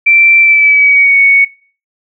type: tone with pitch glide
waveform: sine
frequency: 2344 to 2224 Hz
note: D7 to C#7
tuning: -4 to +5 cents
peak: -4 dBFS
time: 0.06-1.45 s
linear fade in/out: 10 ms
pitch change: -91 cents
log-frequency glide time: 0.4-1.18 s
effects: noise-tail reverb RT60 0.4 s tail -20 dB re dry